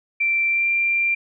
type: tone with pitch glide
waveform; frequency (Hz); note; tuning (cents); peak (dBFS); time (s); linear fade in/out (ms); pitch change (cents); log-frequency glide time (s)
sine; 2349 to 2372; D7 to D7; 0 to +17; -17; 0.2-1.15; 10; +17; 0.48-0.69
effects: none